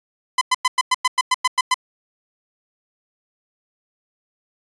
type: tone bursts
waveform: sawtooth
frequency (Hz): 1016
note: B5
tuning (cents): +49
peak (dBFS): -10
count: 11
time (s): 0.38-1.743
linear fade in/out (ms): 5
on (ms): 33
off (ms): 100
effects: resampled to 22050 Hz